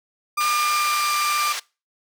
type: tone with pitch glide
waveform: 35% pulse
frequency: 1201 to 1188.6 Hz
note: D6 to D6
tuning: +38 to +20 cents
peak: -18 dBFS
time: 0.37-1.53 s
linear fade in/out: 10 ms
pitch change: -18 cents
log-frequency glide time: 0.56-1.1 s
type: band-pass noise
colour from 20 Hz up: white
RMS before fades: -29 dBFS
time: 0.4-1.6 s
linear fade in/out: 10 ms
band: 940 to 5700 Hz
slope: 12 dB/octave
effects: noise-tail reverb RT60 0.3 s tail -23 dB re dry